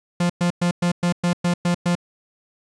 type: tone bursts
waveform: 45% pulse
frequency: 174.8 Hz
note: F3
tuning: 2 cents sharp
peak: -17 dBFS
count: 9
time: 0.2-1.953 s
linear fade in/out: 5 ms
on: 97 ms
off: 110 ms
effects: resampled to 22050 Hz + 9-bit